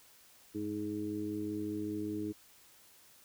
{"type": "harmonic tone with a mistuned harmonic", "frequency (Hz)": 105.1, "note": "G#2", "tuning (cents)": 21, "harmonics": [1, 2, 3, 4], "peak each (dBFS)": [-46, -43, -36, -43], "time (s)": [0.54, 2.33], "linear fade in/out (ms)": 20, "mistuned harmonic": 1, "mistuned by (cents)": -80, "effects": ["white hiss -61 dBFS RMS until 3.24 s"]}